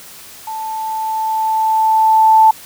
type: tone with level ramp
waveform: sine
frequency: 880 Hz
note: A5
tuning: in tune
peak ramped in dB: -22 to -4 dBFS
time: 0.47-2.51 s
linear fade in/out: 5 ms
effects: white hiss -37 dBFS RMS until 2.65 s